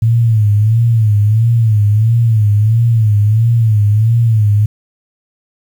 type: tone with vibrato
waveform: sine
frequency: 110 Hz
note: A2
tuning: in tune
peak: -7 dBFS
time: 0.02-4.66 s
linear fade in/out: 5 ms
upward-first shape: sine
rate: 1.5 Hz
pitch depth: 110 cents each way
effects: 7-bit